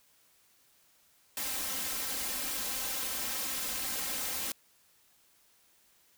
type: noise with comb filter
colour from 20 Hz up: white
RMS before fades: -35 dBFS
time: 1.37-4.52 s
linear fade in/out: 2 ms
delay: 3.8 ms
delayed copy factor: +0.8
effects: white hiss -66 dBFS RMS until 6.17 s